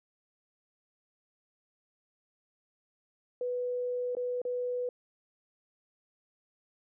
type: tone with dropouts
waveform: sine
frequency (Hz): 493.9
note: B4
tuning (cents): 0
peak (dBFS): -30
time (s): 3.41-4.89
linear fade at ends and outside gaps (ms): 2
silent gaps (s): 4.151-4.168 / 4.417-4.451
effects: none